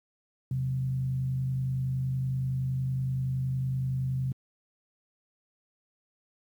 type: tone with frequency modulation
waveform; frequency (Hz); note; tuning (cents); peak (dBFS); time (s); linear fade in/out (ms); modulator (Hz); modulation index
sine; 130.81; C3; 0; -26; 0.51-4.32; 2; 50.7; 0.37
effects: high-pass 80 Hz 12 dB/octave + 10-bit